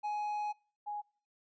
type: tone pair in turn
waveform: triangle / sine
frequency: 837 / 830.7 Hz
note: G#5 / G#5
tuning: +13 / 0 cents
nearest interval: unison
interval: 13 cents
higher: first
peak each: -31 / -36 dBFS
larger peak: first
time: 0.03-0.53 / 0.86-1.02 s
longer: first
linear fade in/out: 20 ms
effects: noise-tail reverb RT60 0.4 s tail -24 dB re dry + resampled to 16000 Hz